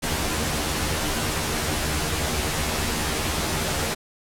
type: noise with comb filter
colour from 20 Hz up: pink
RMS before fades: -25 dBFS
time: 0.02-3.95 s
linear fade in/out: 20 ms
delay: 13 ms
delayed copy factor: +0.95
effects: low-pass 12000 Hz 12 dB/octave